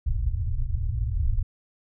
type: low-pass noise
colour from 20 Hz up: pink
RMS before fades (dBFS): -25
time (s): 0.06-1.43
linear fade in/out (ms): 5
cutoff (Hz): 120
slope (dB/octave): 96
effects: none